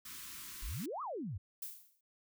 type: band-stop noise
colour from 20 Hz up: white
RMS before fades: -48 dBFS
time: 0.05-0.86 s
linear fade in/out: 5 ms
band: 370 to 980 Hz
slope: 96 dB/octave
type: exponential two-way sweep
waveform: sine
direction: up then down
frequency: 34.33 to 1290 to 80.3 Hz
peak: -38 dBFS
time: 0.62-1.38 s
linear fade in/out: 10 ms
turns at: 1.02 s
type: noise with exponential decay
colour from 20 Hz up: violet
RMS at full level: -40 dBFS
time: 1.62-2.01 s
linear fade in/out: 5 ms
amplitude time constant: 84 ms
effects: none